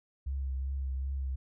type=tone with vibrato; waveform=sine; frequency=67 Hz; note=C2; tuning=42 cents sharp; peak=-31 dBFS; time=0.26-1.36 s; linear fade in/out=10 ms; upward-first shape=triangle; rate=2.6 Hz; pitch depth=39 cents each way; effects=none